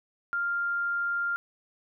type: tone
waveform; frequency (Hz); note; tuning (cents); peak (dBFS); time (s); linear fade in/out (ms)
sine; 1396.9; F6; 0; -26; 0.33-1.36; 0
effects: none